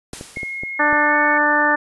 white noise with exponential decay, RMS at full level -32 dBFS, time 0.13-0.92 s, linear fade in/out 2 ms, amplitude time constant 170 ms
clicks, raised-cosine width 2 ms, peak -18 dBFS, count 6, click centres 0.134 / 0.211 / 0.371 / 0.432 / 0.635 / 0.928 s
sine tone with pitch glide, 2156 to 2210 Hz, C#7 to C#7, -49 to -6 cents, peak -25 dBFS, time 0.36-1.38 s, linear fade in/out 5 ms, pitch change +43 cents, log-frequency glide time 1.07-1.15 s
harmonic tone, 296.4 Hz, D4, 16 cents sharp, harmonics 1 / 2 / 3 / 4 / 5 / 6, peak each -24 / -23 / -20 / -22 / -22 / -17 dBFS, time 0.79-1.76 s, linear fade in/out 10 ms
effects resampled to 24000 Hz

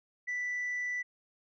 sine tone, 1975.5 Hz, B6, in tune, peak -30 dBFS, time 0.27-1.03 s, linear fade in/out 20 ms, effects tanh soft clip ceiling -30 dBFS

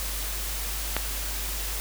click, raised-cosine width 0.3 ms, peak -8 dBFS, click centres 0.966 s, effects added 50 Hz sine -32 dBFS peak until 1.8 s + white hiss -33 dBFS RMS until 1.8 s

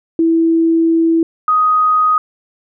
sine tone pair in turn, 328.8 / 1250 Hz, E4 / D#6, -4 / +8 cents, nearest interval octave + major seventh, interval 2312 cents, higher second, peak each -9 dBFS, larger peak neither, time 0.19-1.23 / 1.48-2.18 s, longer first, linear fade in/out 2 ms, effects none

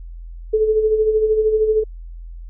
sine tone with tremolo, 434 Hz, A4, 24 cents flat, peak -11 dBFS, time 0.53-1.84 s, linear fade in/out 10 ms, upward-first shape sine, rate 13 Hz, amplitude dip 55%, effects added 42 Hz sine -31 dBFS peak until 2.49 s

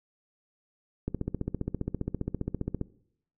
click train, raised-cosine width 3 ms, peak -17 dBFS, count 27, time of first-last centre 1.08-2.813 s, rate 15 Hz, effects noise-tail reverb RT60 0.7 s tail -20 dB re dry

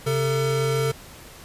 square tone pair together, 134.33 / 449.5 Hz, C3 / A4, +46 / +37 cents, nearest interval octave + major sixth, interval 2091 cents, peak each -24 dBFS, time 0.06-0.92 s, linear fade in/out 10 ms, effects pink hiss -44 dBFS RMS until 1.44 s + resampled to 32000 Hz

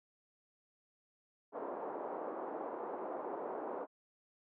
pink band-pass noise, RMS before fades -42 dBFS, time 1.52-3.87 s, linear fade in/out 50 ms, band 340 to 1000 Hz, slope 24 dB/octave, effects none

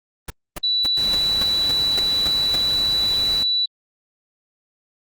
pink noise bursts, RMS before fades -27 dBFS, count 9, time 0.28-2.558 s, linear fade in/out 5 ms, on 22 ms, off 260 ms
sine tone, 3951 Hz, B7, in tune, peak -17 dBFS, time 0.63-3.66 s, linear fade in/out 10 ms
pink noise, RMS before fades -33 dBFS, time 0.97-3.43 s, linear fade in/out 2 ms
effects Opus 32 kbps

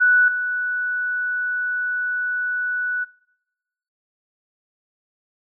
sine tone with level steps, 1480 Hz, F#6, in tune, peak -12 / -21 dBFS, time 0-3.05 s, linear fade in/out 20 ms, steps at 0.28 s, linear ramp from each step 2 ms, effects noise-tail reverb RT60 1.0 s tail -25 dB re dry

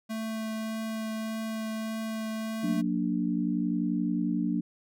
square tone with vibrato, 220.8 Hz, A3, 6 cents sharp, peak -32 dBFS, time 0.09-2.82 s, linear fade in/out 20 ms, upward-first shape triangle, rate 1.7 Hz, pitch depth 9 cents each way
sine chord, Gb augmented, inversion none, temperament equal with one note detuned, 181.92 / 233.1 / 293.7 Hz, Gb3 / Bb3 / D4, -29 / 0 / 0 cents, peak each -30 dBFS, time 2.63-4.61 s, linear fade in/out 10 ms
effects none

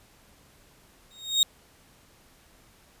35% pulse tone with exponential growth, 3729 Hz, A#7, in tune, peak -13 dBFS, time 1.11-1.43 s, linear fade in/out 1 ms, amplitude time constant 69 ms, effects pink hiss -58 dBFS RMS until 3 s + resampled to 32000 Hz

